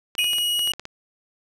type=clicks; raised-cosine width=0.2 ms; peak=-17 dBFS; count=9; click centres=0.152 / 0.243 / 0.333 / 0.384 / 0.593 / 0.675 / 0.736 / 0.796 / 0.854 s
type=tone; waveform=45% pulse; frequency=2903 Hz; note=F#7; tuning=34 cents flat; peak=-20 dBFS; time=0.18-0.72 s; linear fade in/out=2 ms
type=tone with exponential decay; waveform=sine; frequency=2489 Hz; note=D#7; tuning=in tune; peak=-20 dBFS; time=0.19-0.56 s; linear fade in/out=0 ms; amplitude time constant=80 ms
effects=resampled to 32000 Hz